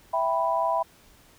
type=chord; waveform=sine; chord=E minor; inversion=none; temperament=equal; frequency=659.3 / 784 / 987.8 Hz; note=E5 / G5 / B5; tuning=0 / 0 / 0 cents; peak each=-26 / -29 / -25 dBFS; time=0.13-0.83 s; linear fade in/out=10 ms; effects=pink hiss -56 dBFS RMS until 1.38 s